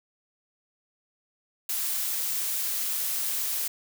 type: noise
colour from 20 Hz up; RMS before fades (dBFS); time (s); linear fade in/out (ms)
blue; -29; 1.69-3.68; 5
effects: none